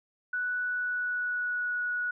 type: tone with pitch glide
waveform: sine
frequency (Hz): 1480 to 1463.8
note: F#6 to F#6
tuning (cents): 0 to -19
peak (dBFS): -28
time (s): 0.33-2.11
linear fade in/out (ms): 5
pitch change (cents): -19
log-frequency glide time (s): 0.61-1.78
effects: none